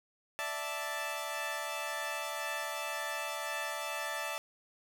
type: chord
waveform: 15% pulse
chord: D suspended second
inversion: none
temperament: equal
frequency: 587.3 / 659.3 / 880 Hz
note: D5 / E5 / A5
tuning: 0 / 0 / 0 cents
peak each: -34 / -34 / -33 dBFS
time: 0.39-4.38 s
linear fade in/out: 0 ms
effects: none